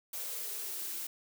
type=noise with high-pass filter sweep; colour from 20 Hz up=blue; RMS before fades=-39 dBFS; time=0.13-1.07 s; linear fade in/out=5 ms; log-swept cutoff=540 to 290 Hz; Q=6.3; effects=none